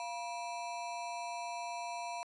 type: ring-modulated tone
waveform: square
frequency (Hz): 830.6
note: G#5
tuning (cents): 0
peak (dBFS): -36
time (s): 0-2.23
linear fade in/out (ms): 0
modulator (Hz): 136
effects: resampled to 22050 Hz